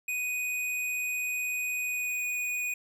square tone with pitch glide, 2489 to 2473 Hz, D#7 to D#7, 0 to -11 cents, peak -30 dBFS, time 0.08-2.74 s, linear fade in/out 5 ms, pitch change -11 cents, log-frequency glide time 1.8-2.22 s, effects none

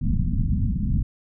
pink low-pass noise, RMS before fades -22 dBFS, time 0.01-1.03 s, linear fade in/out 10 ms, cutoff 230 Hz, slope 48 dB/octave, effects none

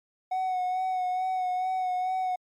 triangle tone with vibrato, 740 Hz, F#5, in tune, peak -23 dBFS, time 0.31-2.36 s, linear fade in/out 10 ms, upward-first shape sine, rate 2.3 Hz, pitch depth 26 cents each way, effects tanh soft clip ceiling -19 dBFS + MP3 96 kbps

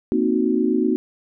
sine chord, C half-diminished seventh, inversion third, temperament equal, 233.1 / 261.6 / 311.1 / 370 Hz, Bb3 / C4 / Eb4 / Gb4, 0 / 0 / 0 / 0 cents, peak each -22 dBFS, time 0.12-0.96 s, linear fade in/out 0 ms, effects none

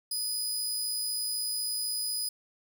20% pulse tone, 4978 Hz, D#8, in tune, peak -24 dBFS, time 0.11-2.29 s, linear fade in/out 5 ms, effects none

